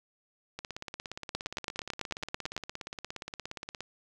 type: two click trains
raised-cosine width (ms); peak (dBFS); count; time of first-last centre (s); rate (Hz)
0.2; -15 / -21; 12 / 56; 1.35-2.565 / 0.59-3.806; 9.05 / 17.1
effects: none